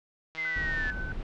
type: click train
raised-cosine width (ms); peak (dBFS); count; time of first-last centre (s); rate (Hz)
0.2; -25; 89; 0.35-0.9; 160
type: exponential sweep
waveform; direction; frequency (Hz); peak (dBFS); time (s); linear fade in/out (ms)
sine; down; 2093 to 1708; -29; 0.37-0.92; 20
type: tone with tremolo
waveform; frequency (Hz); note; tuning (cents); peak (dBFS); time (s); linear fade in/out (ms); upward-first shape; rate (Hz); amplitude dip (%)
sine; 1515; F#6; +40; -34; 0.45-1.12; 0; triangle; 9.4; 40
type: noise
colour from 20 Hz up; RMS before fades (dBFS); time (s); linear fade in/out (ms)
brown; -35; 0.56-1.23; 2
effects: low-pass 4000 Hz 12 dB/octave